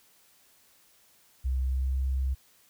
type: tone with pitch glide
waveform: sine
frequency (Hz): 64.7 to 65.91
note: C2 to C2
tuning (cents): -19 to +13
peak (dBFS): -25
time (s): 1.44-2.35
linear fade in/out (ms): 20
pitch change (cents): +32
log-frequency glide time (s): 1.61-1.96
effects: white hiss -62 dBFS RMS until 2.69 s